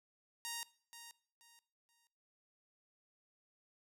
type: tone with echo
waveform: 5% pulse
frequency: 934 Hz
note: A#5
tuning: 3 cents sharp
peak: -29 dBFS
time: 0.45-0.63 s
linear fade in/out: 0 ms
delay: 480 ms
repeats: 3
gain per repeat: -11 dB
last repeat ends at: 2.07 s
effects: noise-tail reverb RT60 0.5 s tail -20 dB re dry